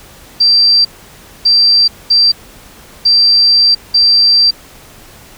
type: tone bursts at uneven times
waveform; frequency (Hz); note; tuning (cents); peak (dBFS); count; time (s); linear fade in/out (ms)
sine; 4699; D8; 0; -5; 5; 0.4-0.85 / 1.45-1.88 / 2.1-2.32 / 3.05-3.75 / 3.94-4.51; 10
effects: pink hiss -38 dBFS RMS until 5.37 s